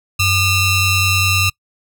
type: ring-modulated tone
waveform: sawtooth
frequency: 1305 Hz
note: E6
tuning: 18 cents flat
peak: -6 dBFS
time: 0.19-1.5 s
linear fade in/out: 10 ms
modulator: 1400 Hz
effects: noise-tail reverb RT60 0.1 s tail -26 dB re dry